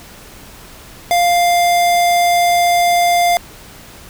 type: tone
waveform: square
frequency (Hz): 699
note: F5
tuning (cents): +1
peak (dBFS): -11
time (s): 1.11-3.37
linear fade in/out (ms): 0
effects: pink hiss -38 dBFS RMS until 4.09 s